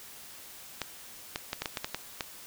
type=clicks; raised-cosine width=0.2 ms; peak=-14 dBFS; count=9; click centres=0.817 / 1.359 / 1.531 / 1.62 / 1.658 / 1.772 / 1.845 / 1.946 / 2.208 s; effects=white hiss -48 dBFS RMS until 2.46 s